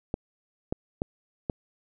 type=clicks; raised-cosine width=2 ms; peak=-14 dBFS; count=4; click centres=0.141 / 0.725 / 1.019 / 1.498 s; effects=none